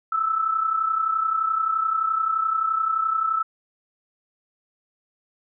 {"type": "tone pair together", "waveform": "sine", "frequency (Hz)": [1286.9, 1318.5], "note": ["E6", "E6"], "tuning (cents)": [-42, 0], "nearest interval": "unison", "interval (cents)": 42, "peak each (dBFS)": [-27, -21], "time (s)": [0.12, 3.43], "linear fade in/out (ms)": 5, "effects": []}